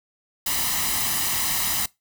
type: noise with comb filter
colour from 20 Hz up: white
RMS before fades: -24 dBFS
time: 0.46-1.86 s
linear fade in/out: 5 ms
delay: 1 ms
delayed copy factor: +0.65
effects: noise-tail reverb RT60 0.2 s tail -22 dB re dry